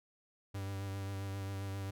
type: tone with vibrato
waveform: 45% pulse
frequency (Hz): 98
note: G2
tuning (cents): 0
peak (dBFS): -38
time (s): 0.54-1.91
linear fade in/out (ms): 10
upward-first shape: triangle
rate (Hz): 7.5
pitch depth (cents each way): 26
effects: none